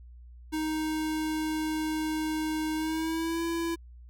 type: tone with pitch glide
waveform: square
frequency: 312 to 334.4 Hz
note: D#4 to E4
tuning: +5 to +25 cents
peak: -29 dBFS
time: 0.52-3.76 s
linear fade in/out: 20 ms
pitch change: +120 cents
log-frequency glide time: 2.75-3.43 s
effects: added 60 Hz sine -46 dBFS peak until 4.09 s